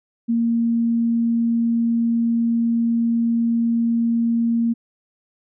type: tone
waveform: sine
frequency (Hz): 232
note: A#3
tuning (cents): -8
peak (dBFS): -16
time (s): 0.28-4.74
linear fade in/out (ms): 20
effects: none